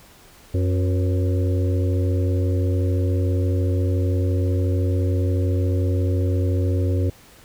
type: harmonic tone with a mistuned harmonic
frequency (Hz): 91.3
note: F#2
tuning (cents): -23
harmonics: 1 / 3 / 4 / 5 / 6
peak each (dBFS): -18 / -28 / -30 / -32 / -34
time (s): 0.54-7.1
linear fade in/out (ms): 5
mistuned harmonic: 5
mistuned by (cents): +64
effects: pink hiss -49 dBFS RMS until 7.44 s